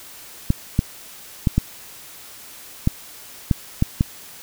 clicks, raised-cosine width 5 ms, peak -3 dBFS, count 8, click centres 0.504 / 0.791 / 1.472 / 1.58 / 2.874 / 3.512 / 3.824 / 4.009 s, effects white hiss -41 dBFS RMS until 4.42 s

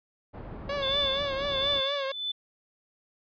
pink low-pass noise, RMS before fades -41 dBFS, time 0.33-1.81 s, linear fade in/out 20 ms, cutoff 980 Hz, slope 12 dB/octave
sawtooth tone with vibrato, 554.4 Hz, C#5, in tune, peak -25 dBFS, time 0.69-2.12 s, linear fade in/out 5 ms, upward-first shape triangle, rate 4.2 Hz, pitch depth 80 cents each way
sine tone with tremolo, 3505 Hz, A7, 7 cents flat, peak -24 dBFS, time 0.82-2.32 s, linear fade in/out 10 ms, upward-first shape triangle, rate 1.4 Hz, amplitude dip 95%
effects resampled to 11025 Hz

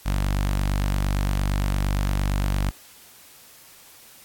sawtooth tone with notch filter, 48.72 Hz, G1, 10 cents flat, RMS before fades -23 dBFS, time 0.05-2.71 s, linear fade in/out 20 ms, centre 410 Hz, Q 1.3, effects white hiss -49 dBFS RMS until 4.24 s + AAC 64 kbps

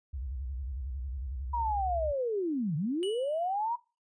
sine tone with vibrato, 65.41 Hz, C2, in tune, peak -34 dBFS, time 0.13-2.12 s, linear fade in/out 10 ms, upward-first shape square, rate 11 Hz, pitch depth 150 cents each way
sine linear two-way sweep, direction down then up, 972 to 138.6 to 972 Hz, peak -28 dBFS, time 1.53-3.76 s, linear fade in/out 10 ms, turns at 2.76 s
square tone with exponential decay, 2940 Hz, F#7, 12 cents flat, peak -36 dBFS, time 3.03-3.54 s, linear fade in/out 0 ms, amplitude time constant 110 ms
effects noise-tail reverb RT60 0.3 s tail -21 dB re dry + resampled to 22050 Hz

